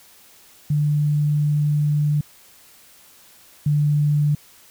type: tone pair in turn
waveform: sine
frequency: 148.2 / 147.64 Hz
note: D3 / D3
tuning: +16 / +9 cents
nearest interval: unison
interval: 7 cents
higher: first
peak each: -16 / -15 dBFS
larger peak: second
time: 0.7-2.21 / 3.66-4.35 s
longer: first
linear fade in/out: 5 ms
effects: white hiss -50 dBFS RMS until 4.7 s